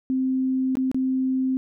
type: tone with dropouts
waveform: sine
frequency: 260.9 Hz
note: C4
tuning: 5 cents flat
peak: -20 dBFS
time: 0.1-1.57 s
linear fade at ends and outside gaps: 0 ms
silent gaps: 0.754-0.77 / 0.915-0.945 s
effects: none